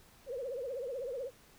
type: tone with vibrato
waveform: sine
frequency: 512 Hz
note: C5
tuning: 38 cents flat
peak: -36 dBFS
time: 0.26-1.31 s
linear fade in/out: 50 ms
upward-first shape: triangle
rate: 16 Hz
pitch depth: 190 cents each way
effects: pink hiss -61 dBFS RMS until 1.58 s